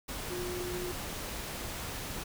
sine tone in noise, 358 Hz, F4, 43 cents sharp, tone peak -36 dBFS, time 0.3-0.92 s, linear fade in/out 10 ms, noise pink, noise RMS -39 dBFS, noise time 0.08-2.24 s, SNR 0 dB, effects none

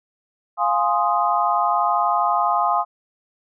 sine chord, F minor seventh, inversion none, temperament equal, 698.5 / 830.6 / 1046.5 / 1244.5 Hz, F5 / Ab5 / C6 / Eb6, 0 / 0 / 0 / 0 cents, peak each -22 dBFS, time 0.57-2.85 s, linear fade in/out 50 ms, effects none

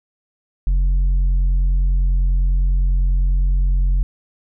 sine tone with tanh clipping, 44.94 Hz, F#1, 50 cents flat, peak -14 dBFS, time 0.67-4.03 s, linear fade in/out 0 ms, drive 4 dB, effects none

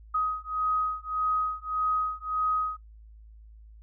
sine beating tone pair, 1257 / 1258.7 Hz, D#6 / D#6, +17 / +20 cents, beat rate 1.7 Hz, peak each -29 dBFS, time 0.14-2.77 s, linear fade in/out 10 ms, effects noise-tail reverb RT60 0.1 s tail -18 dB re dry + added 54 Hz sine -47 dBFS peak until 3.82 s

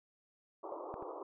pink band-pass noise, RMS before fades -45 dBFS, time 0.63-1.23 s, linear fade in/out 5 ms, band 310 to 1200 Hz, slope 96 dB/octave
sine tone with exponential decay, 566 Hz, C#5, 36 cents sharp, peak -36 dBFS, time 0.72-0.8 s, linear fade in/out 1 ms, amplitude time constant 17 ms
clicks, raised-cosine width 1 ms, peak -28 / -34 dBFS, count 2, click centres 0.941 / 1.025 s
effects none

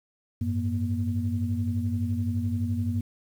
sine tone cluster, 94.6 / 106.3 / 237.6 Hz, F#2 / G#2 / A#3, +39 / +41 / +33 cents, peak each -27 / -31 / -29 dBFS, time 0.41-3.01 s, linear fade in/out 5 ms, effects tanh soft clip ceiling -15 dBFS + 9-bit

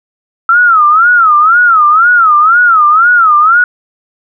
sine tone with vibrato, 1318.5 Hz, E6, in tune, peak -3 dBFS, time 0.49-3.64 s, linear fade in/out 2 ms, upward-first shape sine, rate 2 Hz, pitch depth 180 cents each way, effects none

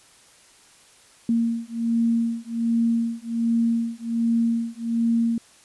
sine beating tone pair, 230.5 / 231.8 Hz, A#3 / A#3, -19 / -10 cents, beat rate 1.3 Hz, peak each -23 dBFS, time 1.29-5.38 s, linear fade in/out 2 ms, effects white hiss -53 dBFS RMS until 5.64 s + resampled to 24000 Hz

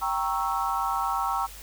sine chord, G diminished seventh, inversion none, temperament equal with one note detuned, 784 / 932.3 / 1100.4 / 1318.5 Hz, G5 / Bb5 / Db6 / Fb6, 0 / 0 / -13 / 0 cents, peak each -30 dBFS, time 0.01-1.47 s, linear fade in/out 20 ms, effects added 50 Hz sine -45 dBFS peak until 1.62 s + white hiss -45 dBFS RMS until 1.62 s

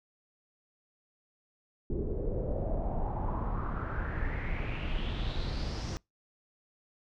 brown noise with low-pass filter sweep, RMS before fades -33 dBFS, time 1.9-5.97 s, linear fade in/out 0 ms, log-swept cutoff 370 to 5900 Hz, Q 4.8, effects noise-tail reverb RT60 0.2 s tail -26 dB re dry

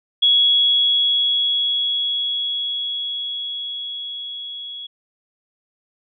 sine tone with level ramp, 3346 Hz, G#7, 12 cents sharp, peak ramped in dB -11 to -30 dBFS, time 0.22-4.87 s, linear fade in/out 10 ms, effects none

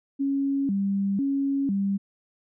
sine tone with vibrato, 233.6 Hz, A#3, 4 cents sharp, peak -22 dBFS, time 0.19-1.98 s, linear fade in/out 20 ms, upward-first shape square, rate 1 Hz, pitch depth 290 cents each way, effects none

